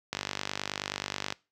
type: click train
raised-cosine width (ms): 0.2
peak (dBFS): -13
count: 60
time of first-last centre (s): 0.13-1.324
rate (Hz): 49.4
effects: noise-tail reverb RT60 0.3 s tail -23 dB re dry + high-pass 80 Hz 12 dB/octave